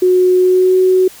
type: tone with pitch glide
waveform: sine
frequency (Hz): 365.9 to 371.9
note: F#4 to F#4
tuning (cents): -19 to +9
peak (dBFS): -7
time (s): 0.02-1.08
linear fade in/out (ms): 5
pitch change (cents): +28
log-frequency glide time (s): 0.37-0.77
effects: white hiss -38 dBFS RMS until 1.2 s